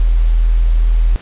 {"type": "tone", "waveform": "sine", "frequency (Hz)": 41.03, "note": "E1", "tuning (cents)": -7, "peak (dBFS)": -8, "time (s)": [0, 1.16], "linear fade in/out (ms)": 0, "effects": ["pink hiss -38 dBFS RMS until 1.21 s", "resampled to 8000 Hz"]}